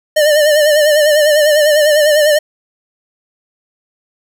square tone with vibrato, 601 Hz, D5, 40 cents sharp, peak -8 dBFS, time 0.16-2.39 s, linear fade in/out 10 ms, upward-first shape sine, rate 10 Hz, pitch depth 56 cents each way, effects none

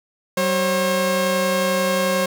sawtooth tone pair together, 190 / 538.8 Hz, F#3 / C#5, +46 / -49 cents, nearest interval octave + tritone, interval 1805 cents, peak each -19 / -15 dBFS, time 0.37-2.26 s, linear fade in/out 5 ms, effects none

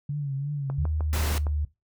sine tone with vibrato, 141.3 Hz, C#3, 34 cents sharp, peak -26 dBFS, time 0.09-0.85 s, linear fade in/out 5 ms, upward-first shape triangle, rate 2.9 Hz, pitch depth 87 cents each way
click train, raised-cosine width 1 ms, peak -22 dBFS, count 6, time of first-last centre 0.7-1.468 s, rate 6.51 Hz
sine tone with pitch glide, 77.78 to 74.31 Hz, D#2 to D2, 0 to +21 cents, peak -24 dBFS, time 0.78-1.65 s, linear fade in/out 5 ms, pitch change -79 cents, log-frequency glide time 0.89-1.35 s
pink noise, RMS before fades -32 dBFS, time 1.13-1.38 s, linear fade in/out 0 ms
effects noise-tail reverb RT60 0.2 s tail -17 dB re dry

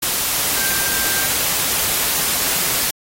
sine tone in noise, 1579 Hz, G6, 12 cents sharp, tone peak -27 dBFS, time 0.56-1.27 s, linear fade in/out 10 ms, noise white, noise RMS -19 dBFS, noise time 0.02-2.91 s, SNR -11 dB, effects AAC 48 kbps

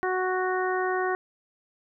harmonic tone, 370 Hz, F#4, in tune, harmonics 1 / 2 / 3 / 4 / 5, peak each -27 / -30 / -32 / -33 / -34 dBFS, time 0.03-1.15 s, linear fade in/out 0 ms, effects none

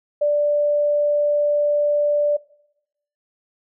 sine tone, 587.3 Hz, D5, in tune, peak -15 dBFS, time 0.21-2.37 s, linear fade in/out 10 ms, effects noise-tail reverb RT60 0.8 s tail -21 dB re dry

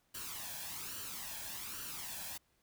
white noise with flanger, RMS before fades -44 dBFS, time 0.14-2.38 s, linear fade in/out 10 ms, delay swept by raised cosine 0.68 to 1.23 ms, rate 1.2 Hz, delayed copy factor +0.6, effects pink hiss -75 dBFS RMS until 2.62 s

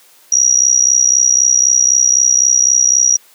sine tone with amplitude modulation, 5750 Hz, F8, 50 cents sharp, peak -4 dBFS, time 0.32-3.17 s, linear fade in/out 5 ms, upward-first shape sine, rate 63.9 Hz, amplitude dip 90%, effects white hiss -47 dBFS RMS until 3.34 s + high-pass 300 Hz 12 dB/octave

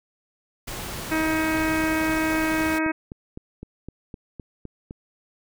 pink noise, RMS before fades -33 dBFS, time 0.67-2.79 s, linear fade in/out 10 ms
harmonic tone, 316.7 Hz, D#4, 31 cents sharp, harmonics 1 / 2 / 3 / 4 / 5 / 6 / 7 / 8, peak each -23 / -31 / -32 / -34 / -30 / -34 / -33 / -35 dBFS, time 1.11-2.92 s, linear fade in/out 10 ms
click train, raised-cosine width 3 ms, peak -23 dBFS, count 13, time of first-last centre 1.84-4.909 s, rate 3.91 Hz
effects none

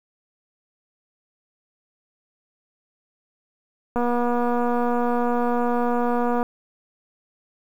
click train, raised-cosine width 1 ms, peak -11 dBFS, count 596, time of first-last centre 3.96-6.429 s, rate 241 Hz, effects 8-bit

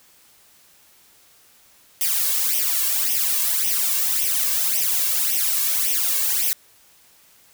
blue noise with flanger, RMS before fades -21 dBFS, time 2.01-6.53 s, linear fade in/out 0 ms, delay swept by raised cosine 0.34 to 1.84 ms, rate 1.8 Hz, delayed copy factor +0.8, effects white hiss -54 dBFS RMS until 7.53 s

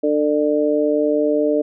harmonic tone, 149.2 Hz, D3, 28 cents sharp, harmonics 2 / 3 / 4, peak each -19 / -19 / -19 dBFS, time 0.03-1.62 s, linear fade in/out 10 ms, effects none

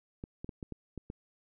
clicks, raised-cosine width 3 ms, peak -27 dBFS, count 7, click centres 0.239 / 0.445 / 0.492 / 0.628 / 0.723 / 0.977 / 1.101 s, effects none

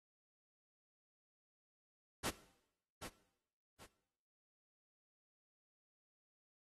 pink noise with echo, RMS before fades -39 dBFS, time 2.23-2.31 s, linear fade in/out 20 ms, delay 780 ms, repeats 2, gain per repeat -10 dB, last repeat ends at 3.87 s, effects noise-tail reverb RT60 0.8 s tail -17 dB re dry + AAC 32 kbps

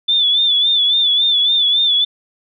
sine tone with vibrato, 3500 Hz, A7, 10 cents flat, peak -11 dBFS, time 0.08-2.05 s, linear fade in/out 10 ms, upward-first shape sine, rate 3.6 Hz, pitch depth 67 cents each way, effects none

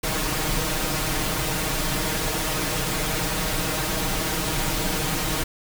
pink noise with comb filter, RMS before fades -25 dBFS, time 0.03-5.44 s, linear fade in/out 10 ms, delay 6.4 ms, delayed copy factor +0.8, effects none

